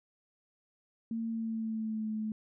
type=tone with pitch glide; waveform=sine; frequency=227.2 to 216.6 Hz; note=A#3 to A3; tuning=-44 to -27 cents; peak=-32 dBFS; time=1.11-2.32 s; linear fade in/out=2 ms; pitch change=-83 cents; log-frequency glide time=1.29-2.09 s; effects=none